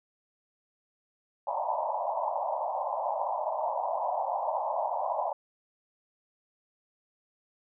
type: band-pass noise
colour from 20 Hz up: white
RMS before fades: -31 dBFS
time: 1.47-5.33 s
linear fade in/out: 5 ms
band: 570 to 1000 Hz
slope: 96 dB/octave
effects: none